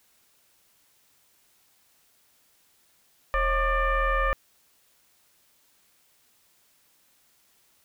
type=tone with frequency modulation; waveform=sine; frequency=622.3 Hz; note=D#5; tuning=in tune; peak=-21 dBFS; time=3.34-4.33 s; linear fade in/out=0 ms; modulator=581 Hz; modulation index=2.2; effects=white hiss -64 dBFS RMS until 7.84 s